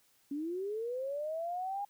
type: linear sweep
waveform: sine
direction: up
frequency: 275.3 to 820 Hz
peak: -34 dBFS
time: 0.31-1.85 s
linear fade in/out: 5 ms
effects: white hiss -69 dBFS RMS until 1.89 s